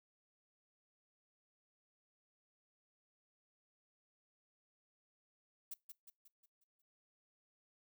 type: noise with echo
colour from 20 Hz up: violet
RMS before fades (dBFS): -45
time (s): 5.71-5.74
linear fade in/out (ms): 5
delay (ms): 180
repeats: 6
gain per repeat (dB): -6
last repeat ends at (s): 6.82
effects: noise-tail reverb RT60 0.2 s tail -23 dB re dry